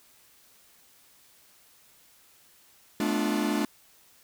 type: chord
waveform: 45% pulse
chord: B half-diminished seventh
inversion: third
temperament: equal with one note detuned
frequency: 216 / 246.9 / 293.7 / 349.2 Hz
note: A3 / B3 / D4 / F4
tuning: -32 / 0 / 0 / 0 cents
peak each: -29 / -34 / -29 / -33 dBFS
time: 3-3.65 s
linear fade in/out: 2 ms
effects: white hiss -59 dBFS RMS until 4.23 s

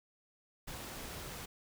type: noise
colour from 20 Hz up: pink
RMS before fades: -45 dBFS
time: 0.67-1.46 s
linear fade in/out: 10 ms
effects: none

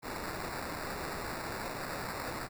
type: noise with sample-and-hold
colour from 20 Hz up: blue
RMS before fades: -39 dBFS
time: 0.02-2.49 s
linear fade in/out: 50 ms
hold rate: 3150 Hz
effects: none

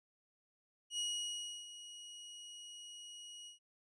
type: tone with ADSR envelope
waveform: sawtooth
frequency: 2900 Hz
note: F#7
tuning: 35 cents flat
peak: -32 dBFS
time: 0.9-3.59 s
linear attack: 86 ms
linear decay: 670 ms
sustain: -14 dB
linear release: 120 ms
effects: resampled to 24000 Hz

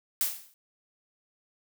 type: noise with exponential decay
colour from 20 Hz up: blue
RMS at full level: -24 dBFS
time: 0.21-0.54 s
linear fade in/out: 0 ms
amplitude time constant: 70 ms
effects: none

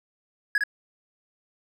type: tone with echo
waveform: triangle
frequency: 1672 Hz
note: G#6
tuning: 11 cents sharp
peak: -17 dBFS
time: 0.55-0.58 s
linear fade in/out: 2 ms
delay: 57 ms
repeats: 1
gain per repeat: -4 dB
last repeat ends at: 0.637 s
effects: none

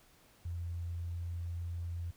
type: tone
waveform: sine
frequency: 85.8 Hz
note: F2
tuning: 30 cents flat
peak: -36 dBFS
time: 0.45-2.11 s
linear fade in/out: 5 ms
effects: pink hiss -64 dBFS RMS until 2.16 s

